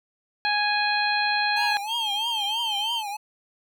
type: harmonic tone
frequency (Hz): 830.6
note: G#5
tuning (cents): 0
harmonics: 1 / 2 / 3 / 4 / 5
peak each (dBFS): -25 / -26 / -28 / -35 / -28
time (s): 0.45-1.77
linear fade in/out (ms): 0
type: tone with vibrato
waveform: square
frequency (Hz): 873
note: A5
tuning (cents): -14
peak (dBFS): -30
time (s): 1.56-3.17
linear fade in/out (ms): 10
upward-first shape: triangle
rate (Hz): 3.1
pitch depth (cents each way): 170
type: tone with pitch glide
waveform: sine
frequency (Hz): 3219 to 3127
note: G7 to G7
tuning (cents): +45 to -5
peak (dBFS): -25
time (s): 1.87-3.03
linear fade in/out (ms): 50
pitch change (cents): -50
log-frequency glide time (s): 2.01-2.74
effects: none